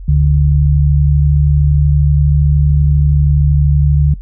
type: tone pair together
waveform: sine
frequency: 72.37 / 145.1 Hz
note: D2 / D3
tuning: -25 / -21 cents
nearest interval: octave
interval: 1204 cents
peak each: -10 dBFS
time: 0.08-4.14 s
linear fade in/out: 5 ms
effects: noise-tail reverb RT60 0.1 s tail -21 dB re dry + added 44 Hz sine -25 dBFS peak until 4.21 s